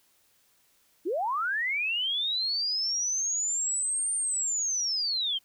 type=linear two-way sweep; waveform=sine; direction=up then down; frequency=293.7 to 8950 to 3066 Hz; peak=-26 dBFS; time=1.05-5.39 s; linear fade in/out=20 ms; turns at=4.14 s; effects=white hiss -66 dBFS RMS until 5.44 s